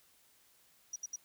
sine tone bursts, 5800 Hz, F#8, 35 cents flat, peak -37 dBFS, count 3, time 0.93-1.16 s, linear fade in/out 5 ms, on 30 ms, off 70 ms, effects white hiss -67 dBFS RMS until 1.24 s

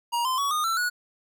square tone with pitch steps, 947 / 1032.7 / 1126.2 / 1228.1 / 1339.3 / 1460.5 Hz, A#5 / C6 / C#6 / D#6 / E6 / F#6, +27 / -23 / +27 / -23 / +27 / -23 cents, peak -24 dBFS, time 0.12-0.9 s, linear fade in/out 20 ms, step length 130 ms, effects none

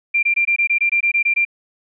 sine tone bursts, 2376 Hz, D7, 20 cents sharp, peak -13 dBFS, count 12, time 0.14-1.451 s, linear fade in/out 10 ms, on 90 ms, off 21 ms, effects none

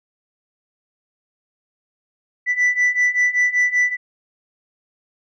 sine beating tone pair, 1975.5 / 1980.7 Hz, B6 / B6, 0 / +5 cents, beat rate 5.2 Hz, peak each -17 / -15 dBFS, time 2.46-3.97 s, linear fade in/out 50 ms, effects tanh soft clip ceiling -12 dBFS

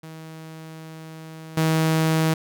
sawtooth tone with level steps, 159.7 Hz, D#3, 45 cents sharp, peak -33 / -14 dBFS, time 0.03-2.34 s, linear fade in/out 5 ms, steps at 1.57 s, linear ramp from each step 5 ms, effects none

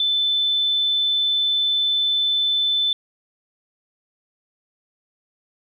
sine tone, 3520 Hz, A7, in tune, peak -17 dBFS, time 0-2.93 s, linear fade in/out 2 ms, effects 9-bit

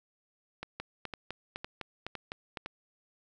two click trains, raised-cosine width 0.3 ms, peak -21 / -22 dBFS, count 8 / 5, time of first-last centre 0.8-2.572 / 0.63-2.66 s, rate 3.95 / 1.97 Hz, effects none

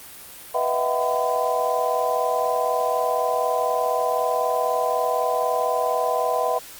sine tone cluster, 491.6 / 634 / 674 / 758 / 1013 Hz, B4 / D#5 / E5 / F#5 / B5, -8 / +32 / +38 / +42 / +44 cents, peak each -26 dBFS, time 0.54-6.59 s, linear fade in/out 10 ms, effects white hiss -41 dBFS RMS until 6.79 s + Opus 32 kbps

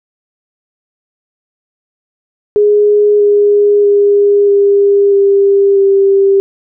sine tone with pitch steps, 415.3 / 410.8 / 406.3 / 401.8 / 397.5 / 393.1 Hz, G#4 / G#4 / G#4 / G4 / G4 / G4, 0 / -19 / -38 / +43 / +24 / +5 cents, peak -5 dBFS, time 2.56-6.4 s, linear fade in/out 0 ms, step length 640 ms, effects none

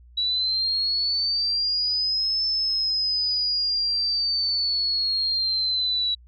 sine linear two-way sweep, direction up then down, 3905 to 5274 to 3905 Hz, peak -21 dBFS, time 0.17-6.15 s, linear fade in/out 10 ms, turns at 2.45 s, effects added 60 Hz sine -47 dBFS peak until 6.27 s

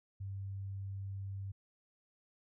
sine tone, 97.8 Hz, G2, 4 cents flat, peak -39 dBFS, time 0.2-1.52 s, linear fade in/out 10 ms, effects none

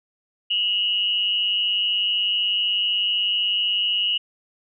sine tone with amplitude modulation, 2892 Hz, F#7, 40 cents flat, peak -16 dBFS, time 0.5-4.18 s, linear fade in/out 10 ms, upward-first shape sine, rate 196 Hz, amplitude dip 65%, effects none

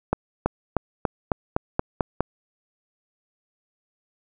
accelerating click train, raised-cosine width 1 ms, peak -6 dBFS, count 9, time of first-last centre 0.13-2.206 s, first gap 330 ms, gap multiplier 0.93, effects none

